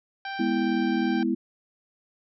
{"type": "harmonic tone", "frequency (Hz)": 784, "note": "G5", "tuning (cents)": 0, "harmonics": [1, 2, 3, 4, 5, 6, 7], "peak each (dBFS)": [-34, -35, -42, -44, -47, -48, -51], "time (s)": [0.25, 1.23], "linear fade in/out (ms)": 2}
{"type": "chord", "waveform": "sine", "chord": "E major", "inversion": "first", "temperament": "equal", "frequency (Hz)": [207.7, 246.9, 329.6], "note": ["G#3", "B3", "E4"], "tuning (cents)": [0, 0, 0], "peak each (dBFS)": [-28, -26, -26], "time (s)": [0.39, 1.35], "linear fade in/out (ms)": 10}
{"effects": []}